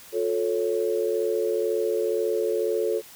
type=chord; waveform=sine; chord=F augmented; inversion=none; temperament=equal with one note detuned; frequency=358 / 440 / 554.4 Hz; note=F4 / A4 / C#5; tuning=+43 / 0 / 0 cents; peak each=-28 / -24 / -29 dBFS; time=0.12-3.02 s; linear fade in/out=50 ms; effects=white hiss -47 dBFS RMS until 3.15 s